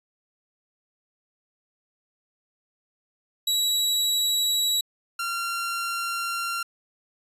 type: tone pair in turn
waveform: sawtooth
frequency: 3896 / 1377.4 Hz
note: B7 / F6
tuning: -24 / -24 cents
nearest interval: octave + tritone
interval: 1800 cents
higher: first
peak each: -18 / -23 dBFS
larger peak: first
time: 3.47-4.81 / 5.19-6.63 s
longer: second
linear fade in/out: 5 ms
effects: resampled to 32000 Hz